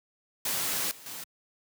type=noise with level steps; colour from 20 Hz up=white; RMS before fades=-30 / -49 / -40 dBFS; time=0.45-1.24 s; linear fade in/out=5 ms; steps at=0.91 / 1.06 s; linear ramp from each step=2 ms; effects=high-pass 100 Hz 12 dB/octave